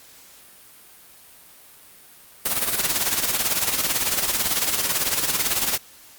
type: noise with tremolo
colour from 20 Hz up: white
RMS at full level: -20 dBFS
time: 2.45-5.78 s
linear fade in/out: 10 ms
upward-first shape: sine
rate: 18 Hz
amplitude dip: 65%
effects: white hiss -48 dBFS RMS until 6.18 s + Opus 48 kbps